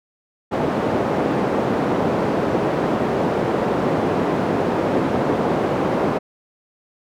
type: band-pass noise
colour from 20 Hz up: white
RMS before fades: -20 dBFS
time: 0.51-6.19 s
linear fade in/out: 20 ms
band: 150 to 560 Hz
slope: 12 dB/octave
effects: none